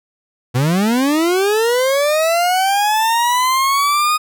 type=linear sweep; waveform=40% pulse; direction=up; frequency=117.2 to 1244.5 Hz; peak=-12 dBFS; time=0.54-4.18 s; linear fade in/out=20 ms; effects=none